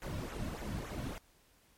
brown noise with flanger, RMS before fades -40 dBFS, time 0.02-1.18 s, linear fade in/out 0 ms, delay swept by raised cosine 0.2 to 2.5 ms, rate 3.5 Hz, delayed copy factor -0.75, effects pink hiss -67 dBFS RMS until 1.77 s + MP3 64 kbps

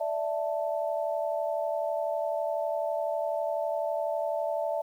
sine chord, D suspended second, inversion none, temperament equal, 587.3 / 659.3 / 880 Hz, D5 / E5 / A5, 0 / 0 / 0 cents, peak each -31 / -30 / -36 dBFS, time 0-4.82 s, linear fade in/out 10 ms, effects 10-bit

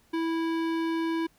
sine tone with hard clipping, 328.5 Hz, E4, 6 cents flat, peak -28 dBFS, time 0.13-1.27 s, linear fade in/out 10 ms, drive 17 dB, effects pink hiss -64 dBFS RMS until 1.38 s

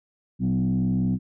sine tone with frequency modulation, 185 Hz, F#3, in tune, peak -19 dBFS, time 0.39-1.19 s, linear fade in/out 50 ms, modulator 65.3 Hz, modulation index 1.1, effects tanh soft clip ceiling -16 dBFS

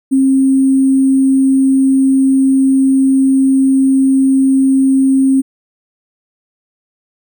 sine tone with sample-and-hold, 267.4 Hz, C4, 38 cents sharp, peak -7 dBFS, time 0.11-5.42 s, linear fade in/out 20 ms, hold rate 8820 Hz, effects none

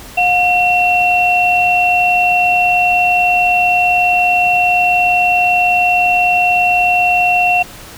sine tone pair together, 720 / 2720 Hz, F#5 / F7, -47 / -46 cents, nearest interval octave + major seventh, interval 2301 cents, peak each -12 dBFS, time 0.17-7.63 s, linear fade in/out 10 ms, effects pink hiss -34 dBFS RMS until 7.97 s

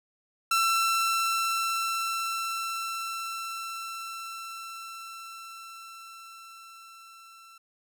sawtooth tone with level ramp, 1342 Hz, E6, 31 cents sharp, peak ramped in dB -18 to -46 dBFS, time 0.51-7.58 s, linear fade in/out 5 ms, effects none

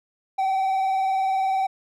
triangle tone with vibrato, 768 Hz, G5, 36 cents flat, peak -18 dBFS, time 0.38-1.67 s, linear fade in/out 10 ms, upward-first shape sine, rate 20 Hz, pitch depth 36 cents each way, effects none

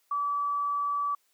sine tone, 1151 Hz, D6, 35 cents flat, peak -26 dBFS, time 0.11-1.15 s, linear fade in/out 5 ms, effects white hiss -70 dBFS RMS until 1.33 s + high-pass 400 Hz 12 dB/octave

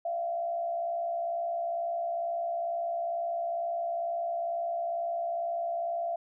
sine tone with frequency modulation, 683 Hz, F5, 39 cents flat, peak -29 dBFS, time 0.05-6.16 s, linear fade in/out 5 ms, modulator 62.2 Hz, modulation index 0.52, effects none

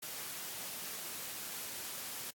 white noise, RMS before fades -43 dBFS, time 0.02-2.31 s, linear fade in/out 10 ms, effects high-pass 100 Hz 12 dB/octave + AAC 64 kbps

